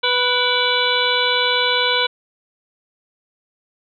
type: harmonic tone with a mistuned harmonic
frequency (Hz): 493.9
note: B4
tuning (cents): 0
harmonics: 1 / 2 / 3 / 5 / 6 / 7 / 8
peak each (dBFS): -23 / -23 / -23 / -23 / -23 / -23 / -23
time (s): 0.03-2.07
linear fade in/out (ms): 10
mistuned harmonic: 5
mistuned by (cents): -120
effects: none